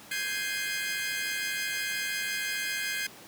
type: chord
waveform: sawtooth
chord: Ab major seventh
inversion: third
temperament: equal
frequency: 1568 / 1661.2 / 2093 / 2489 Hz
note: G6 / Ab6 / C7 / Eb7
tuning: 0 / 0 / 0 / 0 cents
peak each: -32 / -32 / -32 / -34 dBFS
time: 0.11-3.07 s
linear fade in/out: 5 ms
effects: pink hiss -49 dBFS RMS until 3.27 s + high-pass 150 Hz 12 dB/octave